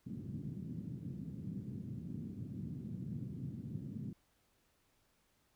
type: band-pass noise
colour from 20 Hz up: pink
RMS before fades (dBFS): -44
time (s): 0.06-4.13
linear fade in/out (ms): 5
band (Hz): 110 to 240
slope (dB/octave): 24
effects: pink hiss -75 dBFS RMS until 5.55 s